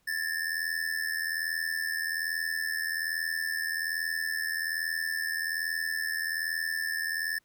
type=ring-modulated tone; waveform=square; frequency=1760 Hz; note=A6; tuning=in tune; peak=-27 dBFS; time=0.07-7.39 s; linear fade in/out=10 ms; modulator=40.6 Hz; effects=pink hiss -71 dBFS RMS until 7.44 s